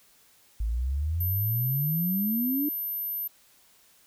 sine exponential sweep, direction up, 51.91 to 300.8 Hz, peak -25 dBFS, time 0.6-2.69 s, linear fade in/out 5 ms
sine tone, 13000 Hz, G#9, 38 cents flat, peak -29 dBFS, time 1.2-3.28 s, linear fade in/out 10 ms
effects white hiss -60 dBFS RMS until 4.06 s

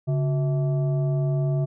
sine tone with frequency modulation, 141.4 Hz, C#3, 35 cents sharp, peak -20 dBFS, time 0.07-1.66 s, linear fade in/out 20 ms, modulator 508 Hz, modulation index 0.46, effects none

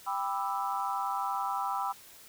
sine chord, E minor seventh, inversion first, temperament just, 791.1 / 988.9 / 1186.7 / 1318.5 Hz, G5 / B5 / D6 / E6, +16 / +2 / +18 / 0 cents, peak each -34 / -34 / -38 / -36 dBFS, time 0.06-1.93 s, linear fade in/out 20 ms, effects white hiss -53 dBFS RMS until 2.28 s

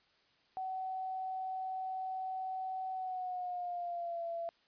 sine tone with pitch glide, 754 to 675.6 Hz, F#5 to E5, +32 to +42 cents, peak -36 dBFS, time 0.57-4.49 s, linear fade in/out 0 ms, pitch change -190 cents, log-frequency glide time 2.93-4.25 s, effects white hiss -70 dBFS RMS until 4.67 s + resampled to 11025 Hz

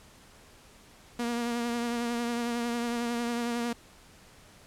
sawtooth tone with vibrato, 237 Hz, A#3, 29 cents sharp, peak -25 dBFS, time 1.19-3.73 s, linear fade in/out 5 ms, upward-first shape triangle, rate 11 Hz, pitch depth 33 cents each way, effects pink hiss -55 dBFS RMS until 4.66 s + low-pass 11000 Hz 12 dB/octave

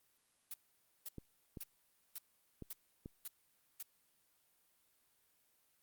blue noise bursts, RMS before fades -45 dBFS, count 7, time 0.51-3.826 s, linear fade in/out 2 ms, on 28 ms, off 520 ms
clicks, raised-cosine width 3 ms, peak -34 dBFS, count 4, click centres 1.183 / 1.572 / 2.623 / 3.059 s
effects white hiss -75 dBFS RMS until 5.82 s + Opus 32 kbps

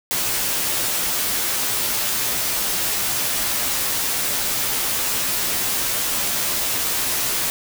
white noise with comb filter, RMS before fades -22 dBFS, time 0.11-7.5 s, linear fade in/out 0 ms, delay 13 ms, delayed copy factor -0.65, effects none

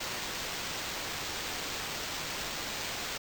violet noise with sample-and-hold, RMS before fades -37 dBFS, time 0-3.18 s, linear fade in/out 10 ms, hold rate 11025 Hz, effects none

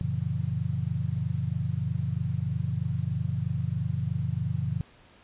sine chord, F# dominant seventh, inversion none, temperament just, 92.5 / 115.62 / 138.75 / 166.5 Hz, F#2 / A#2 / C#3 / E3, 0 / -14 / +2 / +18 cents, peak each -33 / -31 / -31 / -33 dBFS, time 0.01-4.81 s, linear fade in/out 0 ms, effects pink hiss -56 dBFS RMS until 5.23 s + resampled to 8000 Hz

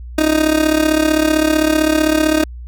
30% pulse tone with amplitude modulation, 311.1 Hz, D#4, in tune, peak -6 dBFS, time 0.18-2.44 s, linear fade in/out 5 ms, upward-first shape sine, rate 35.6 Hz, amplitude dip 75%, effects added 60 Hz sine -28 dBFS peak until 2.67 s

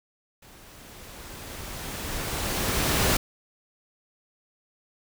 pink noise with level ramp, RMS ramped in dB -51 to -21 dBFS, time 0.42-3.17 s, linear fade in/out 5 ms, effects none

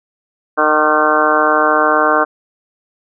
harmonic tone with a mistuned harmonic, 153.2 Hz, D#3, 27 cents flat, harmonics 2 / 3 / 4 / 5 / 6 / 7 / 8 / 9 / 10, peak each -21 / -19 / -17 / -19 / -23 / -17 / -18 / -18 / -18 dBFS, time 0.57-2.25 s, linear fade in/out 20 ms, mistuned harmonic 8, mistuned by -35 cents, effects none

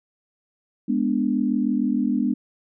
sine chord, G# diminished, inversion none, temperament equal, 207.7 / 246.9 / 293.7 Hz, G#3 / B3 / D4, 0 / 0 / 0 cents, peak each -24 / -22 / -25 dBFS, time 0.88-2.34 s, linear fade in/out 10 ms, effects none

